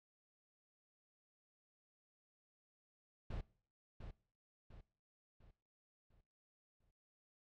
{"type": "noise with echo", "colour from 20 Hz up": "brown", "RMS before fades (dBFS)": -43, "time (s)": [3.3, 3.41], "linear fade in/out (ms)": 5, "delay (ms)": 700, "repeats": 5, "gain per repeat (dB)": -7, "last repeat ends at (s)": 6.91, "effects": ["noise-tail reverb RT60 0.5 s tail -22 dB re dry", "low-pass 4000 Hz 12 dB/octave"]}